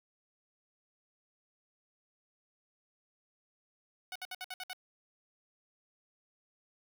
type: tone bursts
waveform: 10% pulse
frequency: 740 Hz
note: F#5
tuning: in tune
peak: -31 dBFS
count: 7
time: 4.12-4.732 s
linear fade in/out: 2 ms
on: 36 ms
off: 60 ms
effects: 10-bit